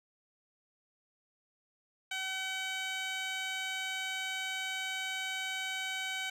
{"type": "tone with band-pass filter", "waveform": "15% pulse", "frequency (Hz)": 760, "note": "F#5", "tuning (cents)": 46, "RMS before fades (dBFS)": -37, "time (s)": [2.11, 6.3], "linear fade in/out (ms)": 5, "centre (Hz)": 3400, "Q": 0.67, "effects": []}